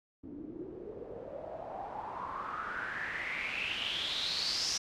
white noise with low-pass filter sweep, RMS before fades -38 dBFS, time 0.23-4.78 s, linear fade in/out 10 ms, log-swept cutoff 270 to 5600 Hz, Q 7, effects none

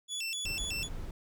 25% pulse tone with vibrato, 3027 Hz, F#7, 39 cents sharp, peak -30 dBFS, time 0.08-0.89 s, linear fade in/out 50 ms, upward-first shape square, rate 4 Hz, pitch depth 210 cents each way
brown noise, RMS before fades -40 dBFS, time 0.45-1.11 s, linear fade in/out 2 ms
effects none

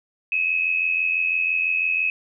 sine tone pair together, 2489 / 2575 Hz, D#7 / E7, 0 / -41 cents, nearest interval minor second, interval 59 cents, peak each -26 / -20 dBFS, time 0.32-2.1 s, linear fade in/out 2 ms, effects none

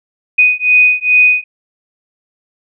sine beating tone pair, 2489 / 2491.4 Hz, D#7 / D#7, 0 / +2 cents, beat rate 2.4 Hz, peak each -10 dBFS, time 0.38-1.44 s, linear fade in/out 10 ms, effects none

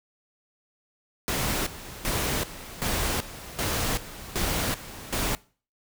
pink noise with tremolo, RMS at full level -27 dBFS, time 1.28-5.35 s, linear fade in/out 0 ms, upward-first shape square, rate 1.3 Hz, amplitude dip 80%, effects noise-tail reverb RT60 0.4 s tail -22 dB re dry

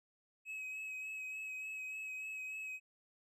triangle tone with vibrato, 2555 Hz, D#7, 45 cents sharp, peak -40 dBFS, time 0.45-2.8 s, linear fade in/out 50 ms, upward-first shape sine, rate 3.4 Hz, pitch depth 21 cents each way, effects none

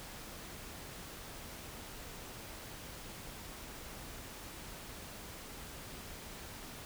silence, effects pink hiss -48 dBFS RMS until 6.85 s

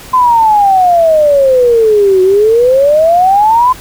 sine exponential two-way sweep, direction down then up, 1034 to 367.9 to 1034 Hz, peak -4 dBFS, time 0.13-3.73 s, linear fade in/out 10 ms, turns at 2.22 s, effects pink hiss -31 dBFS RMS until 3.8 s

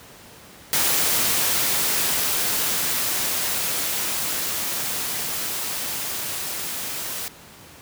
white noise with level ramp, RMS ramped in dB -20 to -30 dBFS, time 0.73-7.28 s, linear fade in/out 0 ms, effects pink hiss -45 dBFS RMS until 7.81 s + high-pass 80 Hz 12 dB/octave

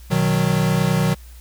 square chord, B major, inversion none, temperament equal, 123.47 / 155.56 / 185 Hz, B2 / D#3 / F#3, 0 / 0 / 0 cents, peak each -23 / -20 / -21 dBFS, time 0.1-1.15 s, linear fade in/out 20 ms, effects added 60 Hz sine -38 dBFS peak until 1.4 s + white hiss -50 dBFS RMS until 1.4 s

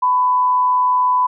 sine tone with frequency modulation, 1000 Hz, B5, 21 cents sharp, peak -12 dBFS, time 0.02-1.27 s, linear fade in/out 10 ms, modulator 126 Hz, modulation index 0.22, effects none

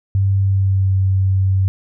sine tone with pitch glide, 97.6 to 95.54 Hz, G2 to G2, -7 to -44 cents, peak -12 dBFS, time 0.15-1.68 s, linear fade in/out 0 ms, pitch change -37 cents, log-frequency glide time 0.39-0.95 s, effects none

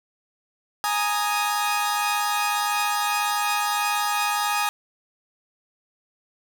sawtooth chord, Ab suspended second, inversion none, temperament equal, 830.6 / 932.3 / 1244.5 Hz, Ab5 / Bb5 / Eb6, 0 / 0 / 0 cents, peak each -21 / -26 / -22 dBFS, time 0.84-4.69 s, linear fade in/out 0 ms, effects none

